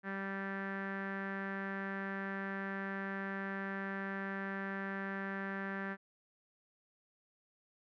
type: tone with low-pass filter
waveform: sawtooth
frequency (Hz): 195.1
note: G3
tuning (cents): -8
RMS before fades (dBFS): -40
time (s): 0.03-5.97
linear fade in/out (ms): 50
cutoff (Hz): 1700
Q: 6.3
effects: none